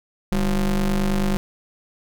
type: ring-modulated tone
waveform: square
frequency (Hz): 87.31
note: F2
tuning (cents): 0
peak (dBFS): -16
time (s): 0.32-1.37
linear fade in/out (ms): 0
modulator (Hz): 112
effects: none